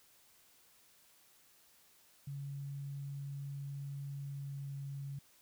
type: tone with pitch glide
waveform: sine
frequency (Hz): 140 to 138.95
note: C#3 to C#3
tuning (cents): +18 to +4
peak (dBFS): -40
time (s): 2.27-5.19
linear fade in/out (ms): 5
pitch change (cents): -14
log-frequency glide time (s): 4.22-4.77
effects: white hiss -66 dBFS RMS until 5.41 s